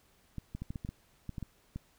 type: clicks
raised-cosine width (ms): 5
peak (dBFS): -26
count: 11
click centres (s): 0.383 / 0.55 / 0.62 / 0.705 / 0.758 / 0.849 / 0.89 / 1.293 / 1.382 / 1.427 / 1.76
effects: pink hiss -67 dBFS RMS until 1.98 s